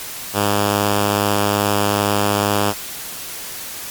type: tone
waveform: 5% pulse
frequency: 102.4 Hz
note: G#2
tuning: 24 cents flat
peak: -4 dBFS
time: 0.33-2.74 s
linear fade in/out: 50 ms
effects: white hiss -30 dBFS RMS until 3.9 s + MP3 96 kbps